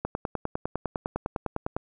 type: click train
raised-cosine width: 1 ms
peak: -14 dBFS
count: 18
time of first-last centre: 0.05-1.765 s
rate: 9.91 Hz
effects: none

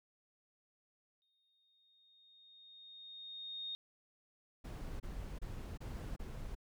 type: tone with exponential growth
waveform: sine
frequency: 3700 Hz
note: A#7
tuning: 14 cents flat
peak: -39 dBFS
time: 1.22-3.75 s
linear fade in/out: 0 ms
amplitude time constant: 550 ms
type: noise bursts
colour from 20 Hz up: brown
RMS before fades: -44 dBFS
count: 5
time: 4.64-6.552 s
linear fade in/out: 10 ms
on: 360 ms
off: 28 ms
effects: none

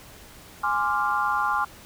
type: chord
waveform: sine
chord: D half-diminished seventh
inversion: second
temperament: equal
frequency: 830.6 / 1046.5 / 1174.7 / 1396.9 Hz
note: Ab5 / C6 / D6 / F6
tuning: 0 / 0 / 0 / 0 cents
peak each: -27 dBFS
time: 0.63-1.65 s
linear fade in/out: 10 ms
effects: pink hiss -47 dBFS RMS until 1.85 s

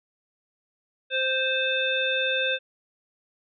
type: harmonic tone with a mistuned harmonic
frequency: 523 Hz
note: C5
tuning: 1 cent flat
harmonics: 1 / 3 / 5 / 7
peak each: -28 / -28 / -28 / -28 dBFS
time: 1.1-2.59 s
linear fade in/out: 50 ms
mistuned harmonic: 7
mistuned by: -32 cents
effects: none

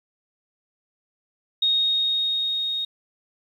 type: tone with level ramp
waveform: sine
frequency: 3729 Hz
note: A#7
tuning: in tune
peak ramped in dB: -17 to -24 dBFS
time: 1.62-2.85 s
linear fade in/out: 5 ms
effects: 9-bit

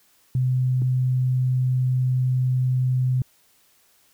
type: tone pair in turn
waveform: sine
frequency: 127.8 / 127.8 Hz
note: C3 / C3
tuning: -40 / -40 cents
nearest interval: unison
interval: 0 cents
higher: neither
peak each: -18 / -18 dBFS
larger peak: neither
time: 0.35-0.82 / 0.82-3.22 s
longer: second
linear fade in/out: 2 ms
effects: white hiss -60 dBFS RMS until 4.13 s

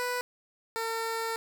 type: tone pair in turn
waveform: 15% pulse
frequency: 493.9 / 453.2 Hz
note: B4 / A#4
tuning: 0 / -49 cents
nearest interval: minor second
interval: 149 cents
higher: first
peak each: -23 / -24 dBFS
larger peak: first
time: 0-0.21 / 0.76-1.36 s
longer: second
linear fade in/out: 0 ms
effects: none

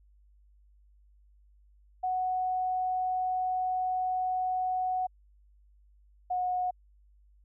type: tone pair in turn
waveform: sine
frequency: 740 / 728.5 Hz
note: F#5 / F#5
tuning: 0 / -27 cents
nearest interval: unison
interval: 27 cents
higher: first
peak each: -27 dBFS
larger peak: neither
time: 2.03-5.07 / 6.3-6.71 s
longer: first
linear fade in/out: 10 ms
effects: added 50 Hz sine -58 dBFS peak until 7.44 s

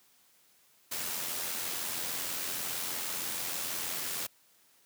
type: noise with amplitude modulation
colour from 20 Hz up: white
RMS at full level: -34 dBFS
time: 0.91-4.27 s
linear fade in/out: 10 ms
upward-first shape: sine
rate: 86.3 Hz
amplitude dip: 35%
effects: white hiss -65 dBFS RMS until 4.85 s + high-pass 100 Hz 12 dB/octave

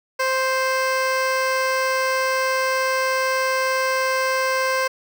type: tone with notch filter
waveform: 15% pulse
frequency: 523.3 Hz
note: C5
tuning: in tune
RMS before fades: -21 dBFS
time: 0.19-4.88 s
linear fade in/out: 10 ms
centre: 11000 Hz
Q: 1
effects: none

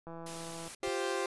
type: click train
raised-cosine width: 1 ms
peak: -32 dBFS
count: 102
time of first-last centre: 0.07-0.678 s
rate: 166 Hz
type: noise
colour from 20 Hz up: white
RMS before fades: -45 dBFS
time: 0.26-0.75 s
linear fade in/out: 5 ms
type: noise with exponential growth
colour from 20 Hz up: brown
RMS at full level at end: -43 dBFS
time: 0.8-0.89 s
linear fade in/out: 2 ms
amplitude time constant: 19 ms
type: chord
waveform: sawtooth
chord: F suspended second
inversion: none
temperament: equal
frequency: 349.2 / 392 / 523.3 Hz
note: F4 / G4 / C5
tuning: 0 / 0 / 0 cents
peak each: -34 / -31 / -33 dBFS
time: 0.83-1.26 s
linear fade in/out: 2 ms
effects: resampled to 24000 Hz

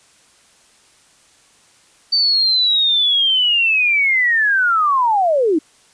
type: linear sweep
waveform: sine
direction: down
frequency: 4600 to 288.9 Hz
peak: -12 dBFS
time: 2.12-5.59 s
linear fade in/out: 10 ms
effects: white hiss -52 dBFS RMS until 5.93 s + resampled to 22050 Hz

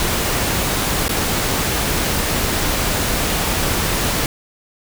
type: noise with dropouts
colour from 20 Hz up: pink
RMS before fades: -19 dBFS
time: 0-4.26 s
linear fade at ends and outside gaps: 1 ms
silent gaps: 1.082-1.092 s
effects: none

